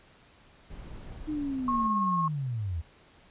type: noise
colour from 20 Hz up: brown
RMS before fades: -43 dBFS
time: 0.69-1.88 s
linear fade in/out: 20 ms
type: linear sweep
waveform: sine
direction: down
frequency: 310.6 to 75.2 Hz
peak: -29 dBFS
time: 1.27-2.82 s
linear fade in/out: 20 ms
type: tone with tremolo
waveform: sine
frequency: 1084 Hz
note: C#6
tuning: 39 cents flat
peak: -24 dBFS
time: 1.68-2.28 s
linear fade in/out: 2 ms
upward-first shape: triangle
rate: 18 Hz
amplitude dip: 30%
effects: pink hiss -58 dBFS RMS until 3.3 s + resampled to 8000 Hz